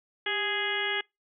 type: harmonic tone with a mistuned harmonic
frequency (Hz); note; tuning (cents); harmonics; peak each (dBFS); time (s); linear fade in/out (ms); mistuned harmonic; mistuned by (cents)
415.3; G#4; 0; 1 / 2 / 3 / 4 / 5 / 6 / 7 / 8; -36 / -38 / -41 / -32 / -33 / -41 / -35 / -36; 0.26-1.01; 5; 1; -72
effects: noise-tail reverb RT60 0.2 s tail -25 dB re dry